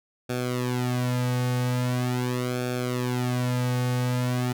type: tone with flanger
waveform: sawtooth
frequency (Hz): 124.5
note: B2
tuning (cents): +14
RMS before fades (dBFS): -26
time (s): 0.29-4.53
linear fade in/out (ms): 10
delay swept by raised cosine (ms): 1 to 3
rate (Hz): 0.42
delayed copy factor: -0.9
effects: none